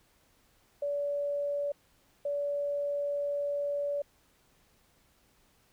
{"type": "tone bursts at uneven times", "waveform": "sine", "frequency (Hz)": 574, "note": "D5", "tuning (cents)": -40, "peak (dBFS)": -29, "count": 2, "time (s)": [[0.82, 1.72], [2.25, 4.02]], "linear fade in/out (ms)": 5, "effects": ["pink hiss -67 dBFS RMS until 5.72 s"]}